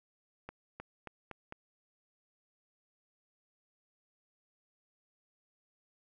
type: accelerating click train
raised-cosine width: 0.5 ms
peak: -28 dBFS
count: 5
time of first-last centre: 0.49-1.524 s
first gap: 310 ms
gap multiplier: 0.88
effects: none